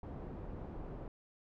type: low-pass noise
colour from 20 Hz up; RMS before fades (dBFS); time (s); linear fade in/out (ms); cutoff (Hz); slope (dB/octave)
pink; -45; 0.03-1.08; 2; 650; 12
effects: none